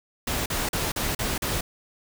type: noise bursts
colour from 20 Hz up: pink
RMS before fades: -27 dBFS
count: 6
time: 0.27-1.61 s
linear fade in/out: 5 ms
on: 190 ms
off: 40 ms
effects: none